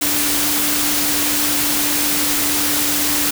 sine tone in noise, 293.7 Hz, D4, in tune, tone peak -25 dBFS, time 0.01-3.31 s, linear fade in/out 10 ms, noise white, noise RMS -18 dBFS, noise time 0.01-3.31 s, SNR -10 dB, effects none

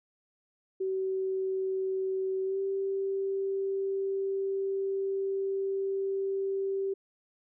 sine tone with pitch glide, 380.3 to 389.6 Hz, F#4 to G4, +48 to -11 cents, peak -28 dBFS, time 0.8-6.94 s, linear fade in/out 10 ms, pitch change +41 cents, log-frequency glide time 2.44-2.59 s, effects none

